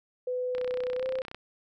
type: tone with pitch glide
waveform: sine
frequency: 501 to 520.2 Hz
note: B4 to C5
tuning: +25 to -10 cents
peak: -28 dBFS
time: 0.27-1.22 s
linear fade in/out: 5 ms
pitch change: +65 cents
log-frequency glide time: 0.96-1.05 s
type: click train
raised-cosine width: 0.3 ms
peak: -24 dBFS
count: 26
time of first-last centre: 0.55-1.346 s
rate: 31.4 Hz
effects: none